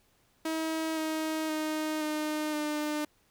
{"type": "tone with pitch steps", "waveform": "sawtooth", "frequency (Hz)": [320, 315, 310.2, 305.4, 300.6], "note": ["D#4", "D#4", "D#4", "D#4", "D4"], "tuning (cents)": [49, 21, -5, -32, 40], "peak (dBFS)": -26, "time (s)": [0.45, 3.05], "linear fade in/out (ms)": 5, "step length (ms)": 520, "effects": ["pink hiss -68 dBFS RMS until 3.3 s"]}